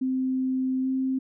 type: tone with pitch glide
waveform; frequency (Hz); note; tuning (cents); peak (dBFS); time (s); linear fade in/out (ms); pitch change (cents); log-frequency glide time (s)
sine; 260 to 262.7; C4 to C4; -11 to +7; -23; 0.01-1.19; 10; +18; 0.82-0.87
effects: none